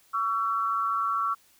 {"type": "tone pair together", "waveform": "sine", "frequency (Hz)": [1129, 1342.6], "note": ["C#6", "E6"], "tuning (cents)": [31, 31], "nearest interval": "minor third", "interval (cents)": 300, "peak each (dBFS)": -27, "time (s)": [0.13, 1.35], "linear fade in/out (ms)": 20, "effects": ["white hiss -61 dBFS RMS until 1.59 s"]}